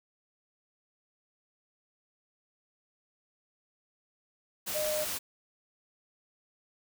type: tone in noise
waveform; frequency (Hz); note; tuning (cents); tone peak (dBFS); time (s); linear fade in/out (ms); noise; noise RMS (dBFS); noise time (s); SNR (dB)
sine; 610; D#5; -34; -30; 4.74-5.05; 20; white; -35; 4.66-5.19; +2
effects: none